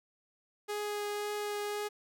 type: tone with vibrato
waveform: sawtooth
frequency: 414.8 Hz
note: G#4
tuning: 2 cents flat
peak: -30 dBFS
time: 0.68-1.89 s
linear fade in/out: 20 ms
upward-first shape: triangle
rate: 1.9 Hz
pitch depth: 10 cents each way
effects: none